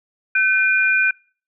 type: tone pair together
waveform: sine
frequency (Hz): 1525 / 2421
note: G6 / D#7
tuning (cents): -48 / -48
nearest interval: minor sixth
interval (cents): 800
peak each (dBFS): -16 / -17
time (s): 0.35-1.11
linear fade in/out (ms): 5
effects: noise-tail reverb RT60 0.4 s tail -24 dB re dry